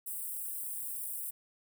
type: high-pass noise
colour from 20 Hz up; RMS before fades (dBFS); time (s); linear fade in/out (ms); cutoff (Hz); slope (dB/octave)
white; -39; 0.06-1.31; 10; 8100; 96
effects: none